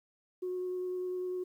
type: tone with vibrato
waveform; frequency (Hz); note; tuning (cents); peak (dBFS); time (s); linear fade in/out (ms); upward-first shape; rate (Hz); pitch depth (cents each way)
sine; 364.8; F#4; -24; -32; 0.42-1.44; 10; triangle; 10; 12
effects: tanh soft clip ceiling -29 dBFS + 11-bit